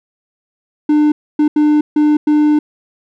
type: tone bursts at uneven times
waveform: triangle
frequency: 299.9 Hz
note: D4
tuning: 36 cents sharp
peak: -6 dBFS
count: 5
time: 0.89-1.12 / 1.39-1.48 / 1.56-1.81 / 1.96-2.17 / 2.27-2.59 s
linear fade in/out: 5 ms
effects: none